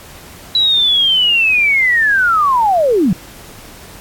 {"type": "linear sweep", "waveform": "sine", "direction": "down", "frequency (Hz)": [3951, 158.1], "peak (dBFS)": -9, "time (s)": [0.55, 3.13], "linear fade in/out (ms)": 2, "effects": ["pink hiss -37 dBFS RMS until 4 s", "AAC 64 kbps"]}